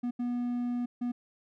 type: tone bursts at uneven times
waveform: triangle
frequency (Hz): 243.2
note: B3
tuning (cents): -26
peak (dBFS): -27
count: 3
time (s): 0.03-0.11 / 0.19-0.86 / 1.01-1.12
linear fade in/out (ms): 10
effects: none